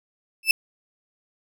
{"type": "tone with exponential growth", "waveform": "35% pulse", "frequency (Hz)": 2637, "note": "E7", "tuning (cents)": 0, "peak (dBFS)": -8, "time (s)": [0.43, 0.51], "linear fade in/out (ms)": 2, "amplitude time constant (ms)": 16, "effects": []}